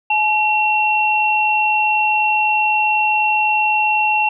sine tone pair together, 853 / 2724 Hz, G#5 / F7, +46 / -44 cents, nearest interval octave + minor sixth, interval 2010 cents, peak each -16 dBFS, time 0.1-4.29 s, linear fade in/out 5 ms, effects none

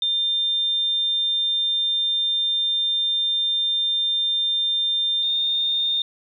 sine tone pair in turn, 3600 / 3636 Hz, A7 / A#7, +39 / -44 cents, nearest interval unison, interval 17 cents, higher second, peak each -19 dBFS, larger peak neither, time 0.02-5.23 / 5.23-6.02 s, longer first, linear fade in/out 2 ms, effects 9-bit

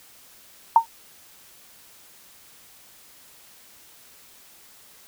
sine tone with exponential decay, 913 Hz, A#5, 36 cents flat, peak -6 dBFS, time 0.76-0.86 s, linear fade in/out 2 ms, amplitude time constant 20 ms, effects white hiss -51 dBFS RMS until 5.07 s

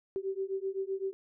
sine beating tone pair, 382.5 / 390.3 Hz, G4 / G4, -42 / -8 cents, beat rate 7.8 Hz, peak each -35 / -35 dBFS, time 0.16-1.13 s, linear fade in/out 0 ms, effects none

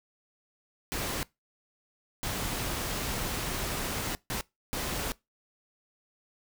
pink noise bursts at uneven times, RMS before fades -33 dBFS, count 4, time 0.92-1.23 / 2.23-4.15 / 4.3-4.41 / 4.73-5.12 s, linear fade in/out 0 ms, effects noise-tail reverb RT60 0.2 s tail -22 dB re dry

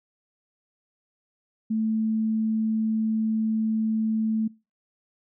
sine tone, 220 Hz, A3, in tune, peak -22 dBFS, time 1.7-4.48 s, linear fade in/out 10 ms, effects noise-tail reverb RT60 0.3 s tail -24 dB re dry

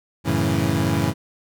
25% pulse chord, F# minor seventh, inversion none, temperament equal, 92.5 / 110 / 138.59 / 164.81 Hz, F#2 / A2 / C#3 / E3, 0 / 0 / 0 / 0 cents, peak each -21 dBFS, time 0.24-1.14 s, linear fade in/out 50 ms, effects none

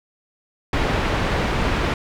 pink low-pass noise, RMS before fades -21 dBFS, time 0.73-1.94 s, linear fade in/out 2 ms, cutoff 2700 Hz, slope 12 dB/octave, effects none

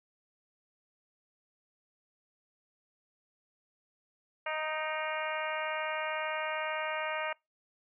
harmonic tone with a mistuned harmonic, 311.1 Hz, D#4, in tune, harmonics 2 / 3 / 4 / 5 / 6 / 7 / 8 / 9, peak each -37 / -39 / -40 / -41 / -42 / -42 / -43 / -44 dBFS, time 4.46-7.33 s, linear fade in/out 5 ms, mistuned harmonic 8, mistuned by -63 cents, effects noise-tail reverb RT60 0.2 s tail -25 dB re dry

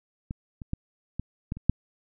clicks, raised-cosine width 5 ms, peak -20 / -26 / -16 / -18 / -17 / -27 / -6 dBFS, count 7, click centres 0.309 / 0.618 / 0.734 / 1.196 / 1.521 / 1.57 / 1.696 s, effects none

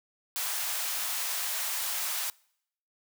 white high-pass noise, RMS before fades -32 dBFS, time 0.36-2.3 s, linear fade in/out 0 ms, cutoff 650 Hz, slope 24 dB/octave, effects noise-tail reverb RT60 0.7 s tail -25 dB re dry

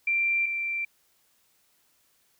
sine tone pair in turn, 2361 / 2353 Hz, D7 / D7, +9 / +3 cents, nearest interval unison, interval 6 cents, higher first, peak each -22 / -27 dBFS, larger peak first, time 0.07-0.46 / 0.46-0.85 s, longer neither, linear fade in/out 5 ms, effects white hiss -67 dBFS RMS until 2.39 s

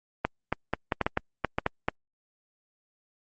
clicks, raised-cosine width 0.5 ms, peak -9 dBFS, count 11, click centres 0.25 / 0.526 / 0.736 / 0.922 / 1.013 / 1.065 / 1.174 / 1.447 / 1.585 / 1.664 / 1.885 s, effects Opus 32 kbps

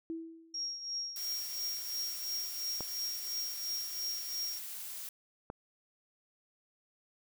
sine tone with exponential decay, 327.5 Hz, E4, 11 cents flat, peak -34 dBFS, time 0.1-0.75 s, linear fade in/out 0 ms, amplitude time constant 140 ms
sine tone with tremolo, 5588 Hz, F8, in tune, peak -33 dBFS, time 0.54-4.59 s, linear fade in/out 5 ms, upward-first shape triangle, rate 2.9 Hz, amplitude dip 70%
blue noise, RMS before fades -43 dBFS, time 1.16-5.09 s, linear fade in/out 2 ms
clicks, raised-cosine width 1 ms, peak -26 dBFS, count 2, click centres 2.807 / 5.501 s
effects none

